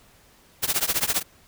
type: noise with tremolo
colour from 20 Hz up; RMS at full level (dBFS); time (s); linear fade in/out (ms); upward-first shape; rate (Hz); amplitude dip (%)
white; -20; 0.62-1.23; 20; triangle; 15; 100
effects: pink hiss -56 dBFS RMS until 1.47 s